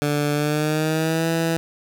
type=tone with pitch glide; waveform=15% pulse; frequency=146.7 to 164.67 Hz; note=D3 to E3; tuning=-2 to -2 cents; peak=-13 dBFS; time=0.02-1.57 s; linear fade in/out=0 ms; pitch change=+200 cents; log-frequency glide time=0.33-1.28 s; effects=none